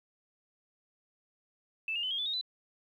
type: tone with pitch steps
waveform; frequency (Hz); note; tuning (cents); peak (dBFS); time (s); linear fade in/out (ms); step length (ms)
sine; 2637 / 2826 / 3029 / 3247 / 3480 / 3729 / 3997; E7 / F7 / F#7 / G#7 / A7 / A#7 / B7; 0 / +20 / +40 / -40 / -20 / 0 / +20; -31; 1.88-2.412; 2; 76
effects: 11-bit